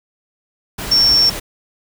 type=tone in noise; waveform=sine; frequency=5460 Hz; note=F8; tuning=40 cents flat; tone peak=-9 dBFS; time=0.91-1.3 s; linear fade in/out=10 ms; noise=pink; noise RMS=-26 dBFS; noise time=0.78-1.4 s; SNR=+14 dB; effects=none